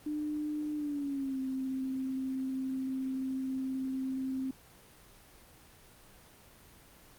sine tone with pitch glide, 300.6 to 263.2 Hz, D4 to C4, +40 to +10 cents, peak -32 dBFS, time 0.06-4.51 s, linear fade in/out 5 ms, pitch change -230 cents, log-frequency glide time 0.75-1.39 s, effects pink hiss -57 dBFS RMS until 7.18 s + Opus 24 kbps

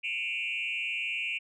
sine tone with frequency modulation, 2562 Hz, E7, 50 cents flat, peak -29 dBFS, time 0.03-1.39 s, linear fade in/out 20 ms, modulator 126 Hz, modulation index 2.2, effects tanh soft clip ceiling -25 dBFS

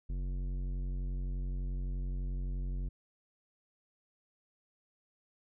triangle tone with tanh clipping, 45.84 Hz, F#1, 15 cents flat, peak -35 dBFS, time 0.09-2.89 s, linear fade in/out 10 ms, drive 17 dB, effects none

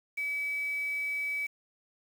sine tone with quantisation, 2287 Hz, D7, 47 cents flat, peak -30 dBFS, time 0.17-1.47 s, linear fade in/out 10 ms, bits 8, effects none

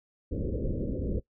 pink low-pass noise, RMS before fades -31 dBFS, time 0.31-1.2 s, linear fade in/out 10 ms, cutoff 560 Hz, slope 96 dB/octave, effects noise-tail reverb RT60 0.1 s tail -19 dB re dry

